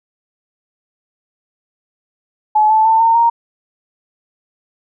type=tone with pitch steps; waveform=sine; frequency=855 / 873.5 / 892.3 / 911.6 / 931.3 Hz; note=A5 / A5 / A5 / A#5 / A#5; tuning=-50 / -13 / +24 / -39 / -2 cents; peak=-8 dBFS; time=2.55-3.3 s; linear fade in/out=10 ms; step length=150 ms; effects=none